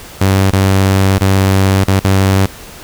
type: tone with dropouts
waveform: sawtooth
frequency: 96.4 Hz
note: G2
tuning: 28 cents flat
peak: -4 dBFS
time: 0.21-2.46 s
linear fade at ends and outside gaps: 5 ms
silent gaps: 0.507-0.53 / 1.183-1.209 / 1.843-1.88 / 1.996-2.044 s
effects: pink hiss -33 dBFS RMS until 2.83 s